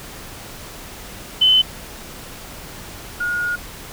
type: tone pair in turn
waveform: sine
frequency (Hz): 3038 / 1437.1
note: F#7 / F6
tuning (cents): +45 / +49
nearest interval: octave + minor second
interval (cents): 1296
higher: first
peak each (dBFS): -10 / -19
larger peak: first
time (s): 1.41-1.62 / 3.2-3.56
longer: second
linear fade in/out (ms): 10
effects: pink hiss -36 dBFS RMS until 3.92 s